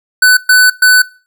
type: tone bursts at uneven times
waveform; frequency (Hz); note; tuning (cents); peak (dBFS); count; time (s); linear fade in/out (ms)
square; 1500; F#6; +23; -4; 3; 0.22-0.37 / 0.49-0.7 / 0.82-1.02; 5
effects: noise-tail reverb RT60 0.4 s tail -23 dB re dry